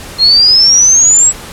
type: exponential sweep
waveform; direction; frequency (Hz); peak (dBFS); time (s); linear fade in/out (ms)
sine; up; 4186 to 7810; -3; 0.18-1.33; 50
effects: pink hiss -28 dBFS RMS until 1.52 s + low-pass 12000 Hz 12 dB/octave